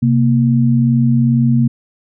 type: tone pair together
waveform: sine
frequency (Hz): 130.82 / 233.1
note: C3 / A#3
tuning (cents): 0 / 0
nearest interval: minor seventh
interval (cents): 1000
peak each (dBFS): -12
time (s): 0.02-1.68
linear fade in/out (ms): 10
effects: none